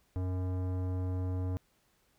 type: tone with tanh clipping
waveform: sine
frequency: 92 Hz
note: F#2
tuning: 9 cents flat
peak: -33 dBFS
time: 0.16-1.57 s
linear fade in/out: 0 ms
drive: 17 dB
effects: pink hiss -71 dBFS RMS until 2.18 s